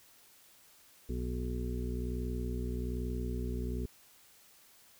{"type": "harmonic tone", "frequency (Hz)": 61.2, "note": "B1", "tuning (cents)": -15, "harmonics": [1, 2, 3, 4, 6, 7], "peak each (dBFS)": [-35, -42, -45, -41, -44, -46], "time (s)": [1.09, 3.86], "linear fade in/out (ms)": 5, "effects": ["white hiss -61 dBFS RMS until 4.99 s"]}